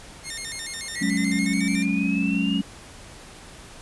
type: tone with vibrato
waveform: 10% pulse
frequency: 1975.5 Hz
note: B6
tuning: in tune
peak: -22 dBFS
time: 0.23-1.86 s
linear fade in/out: 50 ms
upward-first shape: square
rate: 6.9 Hz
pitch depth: 140 cents each way
type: exponential sweep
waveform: sine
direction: up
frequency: 1900 to 2904 Hz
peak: -29 dBFS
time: 0.93-2.62 s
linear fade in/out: 50 ms
type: chord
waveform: sine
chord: F# suspended second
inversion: none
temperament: equal with one note detuned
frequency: 185 / 210.8 / 277.2 Hz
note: F#3 / G#3 / C#4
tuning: 0 / +26 / 0 cents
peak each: -25 dBFS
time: 1.01-2.62 s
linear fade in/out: 10 ms
effects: pink hiss -44 dBFS RMS until 3.81 s + resampled to 24000 Hz